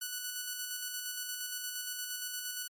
5% pulse tone with tremolo, 1481 Hz, F#6, 1 cent sharp, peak -24 dBFS, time 0.01-2.68 s, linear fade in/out 10 ms, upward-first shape square, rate 8.6 Hz, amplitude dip 30%, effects MP3 64 kbps

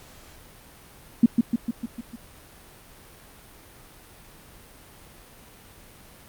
sine tone with echo, 233.1 Hz, A#3, in tune, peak -10 dBFS, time 1.23-1.26 s, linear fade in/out 5 ms, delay 150 ms, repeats 6, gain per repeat -4 dB, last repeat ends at 2.16 s, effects pink hiss -49 dBFS RMS until 6.28 s + Opus 48 kbps

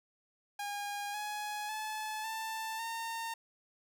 sawtooth tone with pitch steps, 815 / 838.4 / 862.5 / 887.2 / 912.7 Hz, G#5 / G#5 / A5 / A5 / A#5, -33 / +16 / -35 / +14 / -37 cents, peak -33 dBFS, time 0.59-3.34 s, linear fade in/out 5 ms, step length 550 ms, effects none

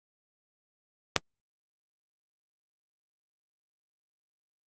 click, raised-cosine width 0.2 ms, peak -3 dBFS, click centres 1.163 s, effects Opus 32 kbps

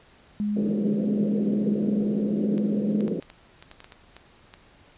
sine tone, 208.3 Hz, G#3, 5 cents sharp, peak -23 dBFS, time 0.4-3.08 s, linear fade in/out 0 ms
pink band-pass noise, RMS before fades -29 dBFS, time 0.56-3.2 s, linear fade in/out 2 ms, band 160 to 520 Hz, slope 48 dB/octave
clicks, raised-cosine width 0.2 ms, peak -25 dBFS, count 11, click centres 2.58 / 3.007 / 3.225 / 3.301 / 3.625 / 3.714 / 3.804 / 3.844 / 3.922 / 4.166 / 4.539 s
effects pink hiss -55 dBFS RMS until 4.97 s + resampled to 8000 Hz

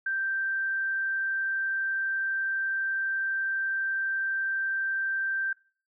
sine tone, 1568 Hz, G6, in tune, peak -26 dBFS, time 0.06-5.53 s, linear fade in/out 5 ms, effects noise-tail reverb RT60 0.4 s tail -21 dB re dry

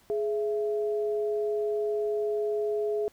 sine tone pair together, 419.6 / 667 Hz, G#4 / E5, +18 / +20 cents, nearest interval minor sixth, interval 802 cents, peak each -26 / -35 dBFS, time 0.1-3.08 s, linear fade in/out 0 ms, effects pink hiss -61 dBFS RMS until 3.12 s

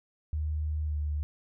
sine tone with pitch glide, 76.5 to 74.54 Hz, D#2 to D2, -29 to +26 cents, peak -28 dBFS, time 0.33-1.23 s, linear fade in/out 0 ms, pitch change -45 cents, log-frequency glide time 0.85-0.97 s, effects none

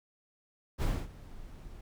brown noise with ADSR envelope, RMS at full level -26 dBFS, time 0.78-1.81 s, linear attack 44 ms, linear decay 250 ms, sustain -21 dB, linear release 4 ms, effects none

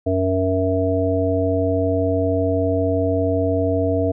harmonic tone, 93.7 Hz, F#2, 22 cents sharp, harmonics 1 / 3 / 5 / 7, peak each -22 / -22 / -22 / -22 dBFS, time 0.06-4.12 s, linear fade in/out 10 ms, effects none

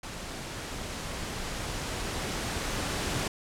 pink noise with level ramp, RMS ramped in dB -39 to -30 dBFS, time 0.03-3.28 s, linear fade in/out 5 ms, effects low-pass 9000 Hz 12 dB/octave

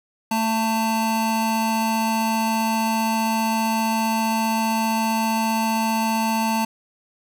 square tone pair together, 223.1 / 892.4 Hz, A3 / A5, +24 / +24 cents, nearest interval 2 octaves, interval 2400 cents, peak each -23 dBFS, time 0.31-6.65 s, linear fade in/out 5 ms, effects none

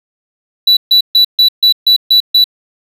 triangle tone bursts, 3951 Hz, B7, in tune, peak -3 dBFS, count 8, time 0.67-2.442 s, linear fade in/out 5 ms, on 99 ms, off 140 ms, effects none

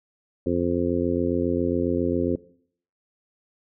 harmonic tone, 87.31 Hz, F2, in tune, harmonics 1 / 2 / 3 / 4 / 5 / 6, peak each -31 / -31 / -25 / -26 / -28 / -30 dBFS, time 0.46-2.36 s, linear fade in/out 5 ms, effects noise-tail reverb RT60 0.6 s tail -20 dB re dry

